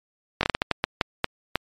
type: slowing click train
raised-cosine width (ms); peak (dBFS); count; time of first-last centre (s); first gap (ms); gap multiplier
0.3; -4; 11; 0.41-1.556; 21; 1.35
effects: MP3 64 kbps